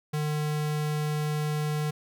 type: tone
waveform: square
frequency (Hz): 150.9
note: D3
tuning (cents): +47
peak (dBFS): -27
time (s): 0.13-1.91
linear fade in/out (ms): 10
effects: none